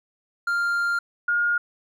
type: tone pair in turn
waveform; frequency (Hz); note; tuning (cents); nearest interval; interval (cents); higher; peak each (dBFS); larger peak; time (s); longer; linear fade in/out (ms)
triangle / sine; 1396.9 / 1423.8; F6 / F6; 0 / +33; unison; 33; second; -19; neither; 0.47-0.99 / 1.28-1.58; first; 5
effects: none